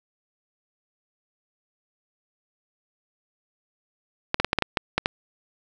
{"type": "clicks", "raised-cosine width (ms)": 0.3, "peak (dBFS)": -4, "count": 9, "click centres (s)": [4.344, 4.4, 4.446, 4.531, 4.587, 4.623, 4.772, 4.98, 5.059], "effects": []}